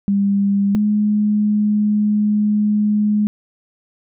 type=tone pair in turn; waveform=sine; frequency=199.6 / 209.6 Hz; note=G3 / G#3; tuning=+32 / +16 cents; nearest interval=minor second; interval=84 cents; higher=second; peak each=-13 dBFS; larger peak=neither; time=0.08-0.75 / 0.75-3.27 s; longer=second; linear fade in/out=0 ms; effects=none